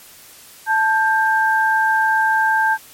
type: tone pair together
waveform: sine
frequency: 880 / 1584.4 Hz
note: A5 / G6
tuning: 0 / +18 cents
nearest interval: minor seventh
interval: 1018 cents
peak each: -16 dBFS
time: 0.66-2.78 s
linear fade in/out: 50 ms
effects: white hiss -43 dBFS RMS until 2.93 s + MP3 64 kbps